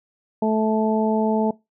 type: harmonic tone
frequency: 218.2 Hz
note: A3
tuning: 14 cents flat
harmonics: 1 / 2 / 3 / 4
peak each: -20 / -23 / -25 / -26 dBFS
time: 0.42-1.51 s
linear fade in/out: 5 ms
effects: noise-tail reverb RT60 0.2 s tail -21 dB re dry